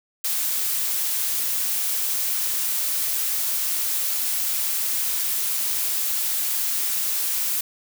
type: noise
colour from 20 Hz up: blue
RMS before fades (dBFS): -24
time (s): 0.24-7.61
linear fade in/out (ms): 5
effects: none